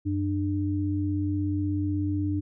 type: tone pair together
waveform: sine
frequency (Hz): 94.1 / 298.7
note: F#2 / D4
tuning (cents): +30 / +29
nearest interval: octave + minor sixth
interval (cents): 1999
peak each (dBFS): -27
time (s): 0.05-2.41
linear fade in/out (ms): 20
effects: none